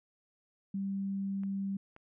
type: tone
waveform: sine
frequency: 196 Hz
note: G3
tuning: in tune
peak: -32 dBFS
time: 0.74-1.77 s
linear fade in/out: 5 ms
type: clicks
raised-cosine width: 0.5 ms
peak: -40 / -37 dBFS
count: 2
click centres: 1.435 / 1.964 s
effects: none